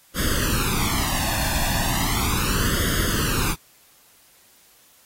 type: noise with flanger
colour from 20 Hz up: pink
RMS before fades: -23 dBFS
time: 0.14-3.56 s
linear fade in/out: 50 ms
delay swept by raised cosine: 0.6 to 1.16 ms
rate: 0.36 Hz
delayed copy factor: +0.9
effects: white hiss -55 dBFS RMS until 5.05 s + AAC 48 kbps